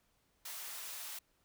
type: high-pass noise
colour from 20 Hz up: white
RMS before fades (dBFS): -45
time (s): 0.45-1.19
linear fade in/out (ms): 5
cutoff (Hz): 690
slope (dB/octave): 12
effects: pink hiss -75 dBFS RMS until 1.44 s